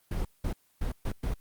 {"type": "noise bursts at uneven times", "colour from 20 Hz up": "brown", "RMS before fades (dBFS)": -30, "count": 5, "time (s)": [[0.11, 0.25], [0.44, 0.53], [0.81, 0.92], [1.05, 1.12], [1.23, 1.34]], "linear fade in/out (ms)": 5, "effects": ["white hiss -67 dBFS RMS until 1.4 s", "Opus 24 kbps"]}